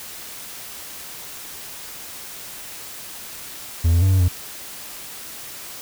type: tone with pitch steps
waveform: triangle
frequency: 83.5 / 85.6 / 95.2 / 94.3 / 89 Hz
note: E2 / F2 / F#2 / F#2 / F2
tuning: +23 / -34 / +50 / +33 / +33 cents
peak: -11 dBFS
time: 3.84-4.285 s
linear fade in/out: 10 ms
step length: 89 ms
effects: white hiss -36 dBFS RMS until 5.81 s